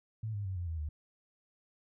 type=tone with pitch steps; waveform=sine; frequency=110 / 102.04 / 94.66 / 87.81 / 81.46 / 75.57 Hz; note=A2 / G#2 / F#2 / F2 / E2 / D#2; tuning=0 / -30 / +40 / +10 / -20 / -50 cents; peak=-34 dBFS; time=0.23-0.89 s; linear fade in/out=5 ms; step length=110 ms; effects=none